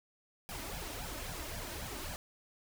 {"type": "noise with flanger", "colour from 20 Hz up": "pink", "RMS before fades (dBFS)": -42, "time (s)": [0.49, 2.16], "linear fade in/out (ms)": 0, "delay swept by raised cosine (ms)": [1.2, 3.3], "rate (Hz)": 3.7, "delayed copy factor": 0.75, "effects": []}